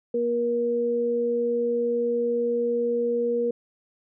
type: tone pair together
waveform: sine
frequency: 237.7 / 475.4 Hz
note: A#3 / A#4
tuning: +34 / +34 cents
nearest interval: octave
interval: 1200 cents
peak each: -30 / -22 dBFS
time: 0.14-3.51 s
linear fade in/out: 5 ms
effects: none